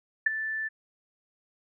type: tone with ADSR envelope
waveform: sine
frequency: 1760 Hz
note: A6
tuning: in tune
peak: -16 dBFS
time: 0.26-0.69 s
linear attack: 7 ms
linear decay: 14 ms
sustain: -13 dB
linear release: 20 ms
effects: none